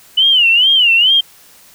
sine tone with vibrato, 2945 Hz, F#7, 9 cents flat, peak -7 dBFS, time 0.17-1.21 s, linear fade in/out 10 ms, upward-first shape sine, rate 2.3 Hz, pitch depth 160 cents each way, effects white hiss -44 dBFS RMS until 1.74 s

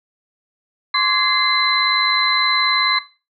sine tone cluster, 1048 / 1147 / 1672 / 2077 / 4039 Hz, C6 / D6 / G#6 / C7 / B7, +2 / -41 / +11 / -13 / +38 cents, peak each -22 / -21 / -26 / -21 / -18 dBFS, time 0.94-2.99 s, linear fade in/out 5 ms, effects noise-tail reverb RT60 0.3 s tail -17 dB re dry

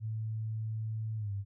sine tone with pitch glide, 110 to 99.71 Hz, A2 to G2, 0 to +30 cents, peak -33 dBFS, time 0-1.45 s, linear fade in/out 50 ms, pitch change -170 cents, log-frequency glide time 1.17-1.32 s, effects none

